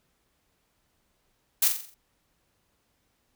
blue noise with echo, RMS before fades -21 dBFS, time 1.62-1.68 s, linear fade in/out 5 ms, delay 44 ms, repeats 6, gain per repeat -6 dB, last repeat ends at 1.944 s, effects pink hiss -72 dBFS RMS until 3.35 s

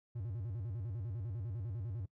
triangle tone with vibrato, 105.6 Hz, G#2, 29 cents sharp, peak -36 dBFS, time 0.15-2.06 s, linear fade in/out 10 ms, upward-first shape square, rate 10 Hz, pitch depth 210 cents each way, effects noise-tail reverb RT60 0.1 s tail -21 dB re dry

